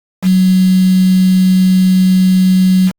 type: tone with quantisation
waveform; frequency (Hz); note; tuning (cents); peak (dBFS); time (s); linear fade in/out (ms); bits
sine; 186; F#3; +9; -6; 0.22-2.92; 50; 4
effects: Opus 48 kbps